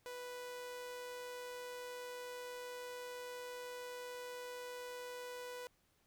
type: tone with amplitude modulation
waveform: sawtooth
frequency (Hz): 493.9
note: B4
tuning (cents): 0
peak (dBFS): -40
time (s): 0.06-5.67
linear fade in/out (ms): 0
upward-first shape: sine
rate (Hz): 149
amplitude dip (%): 25
effects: pink hiss -75 dBFS RMS until 6.06 s